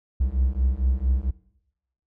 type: beating tone pair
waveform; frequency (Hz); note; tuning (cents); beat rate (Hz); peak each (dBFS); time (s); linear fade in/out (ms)
triangle; 62.3 / 66.7; B1 / C2; +16 / +34; 4.4; -21; 0.2-1.31; 10
effects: noise-tail reverb RT60 0.8 s tail -20 dB re dry